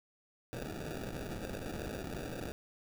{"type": "noise with sample-and-hold", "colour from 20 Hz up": "white", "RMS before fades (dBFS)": -41, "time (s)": [0.53, 2.52], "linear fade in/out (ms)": 0, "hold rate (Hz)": 1050, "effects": []}